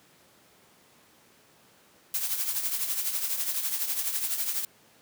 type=noise with tremolo; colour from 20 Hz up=blue; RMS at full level=-27 dBFS; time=2.14-4.65 s; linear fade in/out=2 ms; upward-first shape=triangle; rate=12 Hz; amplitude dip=65%; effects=pink hiss -59 dBFS RMS until 5.01 s + high-pass 150 Hz 12 dB/octave